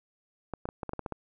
clicks, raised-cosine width 1 ms, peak -20 dBFS, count 9, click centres 0.537 / 0.655 / 0.689 / 0.832 / 0.893 / 0.934 / 0.993 / 1.062 / 1.123 s, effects none

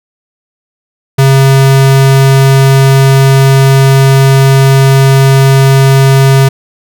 square tone, 135.2 Hz, C#3, 43 cents flat, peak -3 dBFS, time 1.18-6.49 s, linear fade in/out 10 ms, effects none

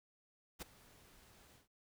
pink noise with ADSR envelope, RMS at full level -43 dBFS, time 0.59-1.68 s, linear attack 29 ms, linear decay 12 ms, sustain -21 dB, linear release 130 ms, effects none

